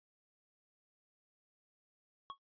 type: tone with exponential decay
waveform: square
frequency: 1105 Hz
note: C#6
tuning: 6 cents flat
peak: -39 dBFS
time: 2.3-2.38 s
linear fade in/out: 0 ms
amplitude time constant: 16 ms
effects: noise-tail reverb RT60 0.1 s tail -23 dB re dry + resampled to 11025 Hz